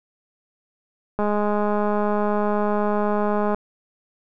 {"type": "click train", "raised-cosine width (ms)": 1, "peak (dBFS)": -10, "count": 491, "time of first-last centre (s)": [1.19, 3.546], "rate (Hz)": 208, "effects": []}